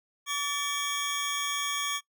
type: tone cluster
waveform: 25% pulse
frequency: 1143 / 1768 / 3264 Hz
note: D6 / A6 / G#7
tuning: -47 / +8 / -31 cents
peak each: -28 / -35 / -29 dBFS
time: 0.26-2.01 s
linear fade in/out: 50 ms
effects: noise-tail reverb RT60 0.1 s tail -21 dB re dry

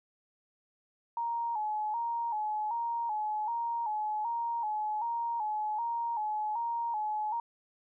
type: tone with vibrato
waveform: sine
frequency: 892 Hz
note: A5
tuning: 23 cents sharp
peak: -30 dBFS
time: 1.17-7.4 s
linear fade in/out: 2 ms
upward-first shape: square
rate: 1.3 Hz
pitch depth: 81 cents each way
effects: none

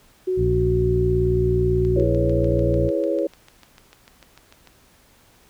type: tone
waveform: sine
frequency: 370.4 Hz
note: F#4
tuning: 2 cents sharp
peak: -19 dBFS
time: 0.27-2.04 s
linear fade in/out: 10 ms
type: harmonic tone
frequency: 58.27 Hz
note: A#1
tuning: in tune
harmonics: 1 / 2 / 3 / 4 / 5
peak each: -23 / -22 / -28 / -40 / -39 dBFS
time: 0.36-2.91 s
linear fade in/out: 50 ms
type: click train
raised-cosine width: 0.2 ms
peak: -27 dBFS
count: 20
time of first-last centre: 1.85-4.673 s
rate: 6.73 Hz
type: chord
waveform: sine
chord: C# minor seventh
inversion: first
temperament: equal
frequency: 329.6 / 415.3 / 493.9 / 554.4 Hz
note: E4 / G#4 / B4 / C#5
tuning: 0 / 0 / 0 / 0 cents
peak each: -24 / -26 / -27 / -23 dBFS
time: 1.96-3.27 s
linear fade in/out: 5 ms
effects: pink hiss -55 dBFS RMS until 5.49 s

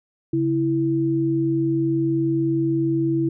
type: tone pair together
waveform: sine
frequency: 138.58 / 329.6 Hz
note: C#3 / E4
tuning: 0 / 0 cents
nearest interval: octave + minor third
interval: 1500 cents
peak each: -24 / -19 dBFS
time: 0.33-3.29 s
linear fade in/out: 5 ms
effects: none

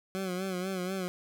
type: tone with vibrato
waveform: 20% pulse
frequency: 185.9 Hz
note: F#3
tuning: 8 cents sharp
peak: -27 dBFS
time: 0.15-1.08 s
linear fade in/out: 0 ms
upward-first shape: sine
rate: 4.1 Hz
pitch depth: 68 cents each way
effects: none

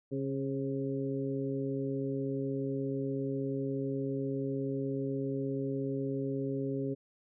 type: harmonic tone with a mistuned harmonic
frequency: 136.6 Hz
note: C#3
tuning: 25 cents flat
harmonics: 1 / 2 / 3 / 4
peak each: -37 / -35 / -36 / -43 dBFS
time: 0.11-6.95 s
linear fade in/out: 20 ms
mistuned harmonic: 4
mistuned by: -25 cents
effects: none

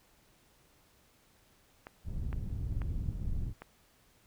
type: clicks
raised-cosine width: 0.5 ms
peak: -29 dBFS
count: 4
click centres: 1.869 / 2.329 / 2.818 / 3.62 s
type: low-pass noise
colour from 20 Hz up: pink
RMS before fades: -35 dBFS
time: 2.04-3.54 s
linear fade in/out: 50 ms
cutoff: 120 Hz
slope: 12 dB/octave
effects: pink hiss -66 dBFS RMS until 4.26 s

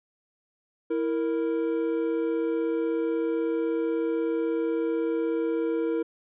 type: tone pair together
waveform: triangle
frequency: 328.7 / 464.9 Hz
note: E4 / A#4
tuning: -5 / -5 cents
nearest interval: tritone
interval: 600 cents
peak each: -25 dBFS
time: 0.9-6.03 s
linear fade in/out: 10 ms
effects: resampled to 8000 Hz

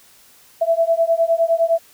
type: beating tone pair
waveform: sine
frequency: 659 / 668.8 Hz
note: E5 / E5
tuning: -1 / +25 cents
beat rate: 9.8 Hz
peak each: -17 dBFS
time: 0.61-1.79 s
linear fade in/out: 10 ms
effects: white hiss -50 dBFS RMS until 1.93 s

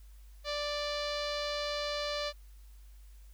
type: tone with low-pass filter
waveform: sawtooth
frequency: 587.3 Hz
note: D5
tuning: in tune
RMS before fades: -35 dBFS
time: 0.44-2.33 s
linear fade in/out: 50 ms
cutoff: 4400 Hz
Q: 3.6
effects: added 50 Hz sine -50 dBFS peak until 3.33 s + white hiss -67 dBFS RMS until 3.33 s

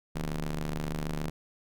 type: ring-modulated tone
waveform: sawtooth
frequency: 74.6 Hz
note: D2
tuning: 28 cents sharp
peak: -24 dBFS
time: 0.15-1.3 s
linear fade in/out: 10 ms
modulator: 88 Hz
effects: none

